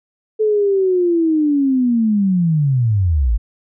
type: linear sweep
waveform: sine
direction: down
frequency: 437.2 to 48.19 Hz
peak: -12 dBFS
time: 0.39-3.38 s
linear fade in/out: 20 ms
effects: none